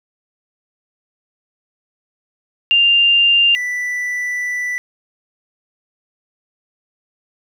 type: tone pair in turn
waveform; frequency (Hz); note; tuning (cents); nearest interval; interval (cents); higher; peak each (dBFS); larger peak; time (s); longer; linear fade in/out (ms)
sine / triangle; 2794 / 1975.7; F7 / B6; 0 / 0; tritone; 600; first; -9 / -17; first; 2.71-3.55 / 3.55-4.78; second; 0
effects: none